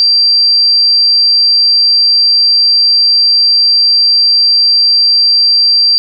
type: tone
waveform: sine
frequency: 4712 Hz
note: D8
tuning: 5 cents sharp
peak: -5 dBFS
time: 0-5.98 s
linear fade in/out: 0 ms
effects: none